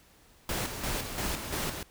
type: noise with tremolo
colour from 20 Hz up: pink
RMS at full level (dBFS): -32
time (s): 0.49-1.83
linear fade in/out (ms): 2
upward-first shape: square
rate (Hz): 2.9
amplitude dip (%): 50
effects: pink hiss -60 dBFS RMS until 1.9 s